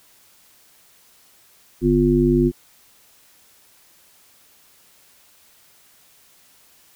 harmonic tone, 50 Hz, G1, 35 cents sharp, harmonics 1 / 3 / 5 / 7, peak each -22 / -21 / -18 / -17 dBFS, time 1.81-2.52 s, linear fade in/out 50 ms, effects white hiss -54 dBFS RMS until 6.95 s

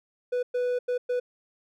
triangle tone bursts at uneven times, 493.9 Hz, B4, in tune, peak -22 dBFS, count 4, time 0.32-0.43 / 0.54-0.79 / 0.88-0.98 / 1.09-1.2 s, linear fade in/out 10 ms, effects none

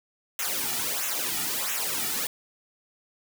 white noise with flanger, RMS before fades -29 dBFS, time 0.39-2.27 s, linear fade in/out 2 ms, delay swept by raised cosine 0.21 to 1.91 ms, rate 1.5 Hz, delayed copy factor -0.8, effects none

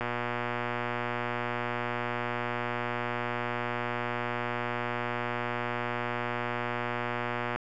click train, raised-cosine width 0.5 ms, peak -16 dBFS, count 907, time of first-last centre 0.01-7.56 s, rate 120 Hz, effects none

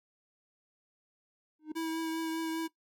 triangle tone with exponential growth, 308.6 Hz, D#4, 14 cents flat, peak -30 dBFS, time 1.59-1.72 s, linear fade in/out 5 ms, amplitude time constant 27 ms
square tone with vibrato, 324.4 Hz, E4, 28 cents flat, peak -33 dBFS, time 1.75-2.68 s, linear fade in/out 20 ms, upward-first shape triangle, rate 5 Hz, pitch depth 17 cents each way
effects noise-tail reverb RT60 0.1 s tail -18 dB re dry

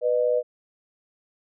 sine tone pair together, 493.9 / 609.3 Hz, B4 / D#5, 0 / -36 cents, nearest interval major third, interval 364 cents, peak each -21 / -23 dBFS, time 0.01-0.43 s, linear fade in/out 50 ms, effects none

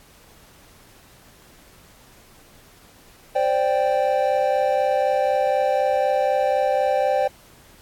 triangle chord, C suspended second, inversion none, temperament equal, 523.3 / 587.3 / 784 Hz, C5 / D5 / G5, 0 / 0 / 0 cents, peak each -20 dBFS, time 3.35-7.28 s, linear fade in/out 10 ms, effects pink hiss -51 dBFS RMS until 7.81 s + AAC 64 kbps

